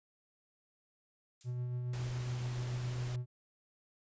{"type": "noise with exponential decay", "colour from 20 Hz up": "violet", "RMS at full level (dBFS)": -48, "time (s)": [1.41, 1.67], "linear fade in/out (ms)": 0, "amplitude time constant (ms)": 55}
{"type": "tone with tremolo", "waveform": "triangle", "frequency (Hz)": 123.47, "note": "B2", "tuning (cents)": 0, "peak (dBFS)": -32, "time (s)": [1.44, 3.26], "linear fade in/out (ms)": 50, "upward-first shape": "sine", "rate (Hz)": 7.1, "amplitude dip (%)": 25}
{"type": "noise", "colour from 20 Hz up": "pink", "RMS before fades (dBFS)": -48, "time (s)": [1.93, 3.16], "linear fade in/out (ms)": 5}
{"effects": ["resampled to 16000 Hz"]}